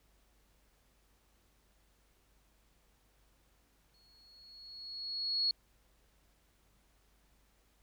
sine tone with exponential growth, 4339 Hz, C#8, 38 cents flat, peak -27 dBFS, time 3.94-5.51 s, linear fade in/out 2 ms, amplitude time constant 340 ms, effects added 50 Hz sine -70 dBFS peak until 7.82 s + pink hiss -72 dBFS RMS until 7.82 s

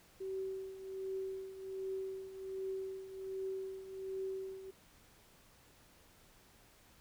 sine tone with tremolo, 382.4 Hz, G4, 43 cents flat, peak -36 dBFS, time 0.2-4.71 s, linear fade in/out 10 ms, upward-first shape triangle, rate 1.3 Hz, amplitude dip 75%, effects pink hiss -64 dBFS RMS until 7 s

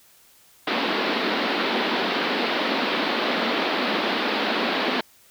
pink band-pass noise, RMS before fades -24 dBFS, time 0.67-5.01 s, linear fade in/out 5 ms, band 210 to 4400 Hz, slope 48 dB/octave, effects white hiss -55 dBFS RMS until 5.3 s

